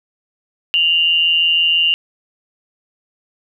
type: tone pair together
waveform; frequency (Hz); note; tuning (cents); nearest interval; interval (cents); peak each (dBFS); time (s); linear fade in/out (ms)
sine; 2800 / 2966; F7 / F#7; +4 / +4; minor second; 100; -12 / -19; 0.74-1.94; 0
effects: none